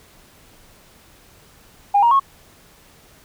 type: tone with pitch steps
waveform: sine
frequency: 810 / 941.3 / 1093.8 Hz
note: G#5 / A#5 / C#6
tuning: -43 / +17 / -23 cents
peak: -10 dBFS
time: 1.94-2.198 s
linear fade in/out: 10 ms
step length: 86 ms
effects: tanh soft clip ceiling -6 dBFS + pink hiss -50 dBFS RMS until 3.24 s